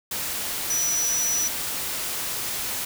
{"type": "tone in noise", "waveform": "sine", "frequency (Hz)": 5900, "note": "F#8", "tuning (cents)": -6, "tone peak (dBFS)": -22, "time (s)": [0.7, 1.48], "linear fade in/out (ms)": 5, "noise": "white", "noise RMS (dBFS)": -29, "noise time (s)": [0.11, 2.85], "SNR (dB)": 4, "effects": []}